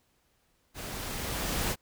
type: noise with level ramp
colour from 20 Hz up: pink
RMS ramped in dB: -40 to -29 dBFS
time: 0.74-1.76 s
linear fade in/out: 50 ms
effects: pink hiss -71 dBFS RMS until 1.81 s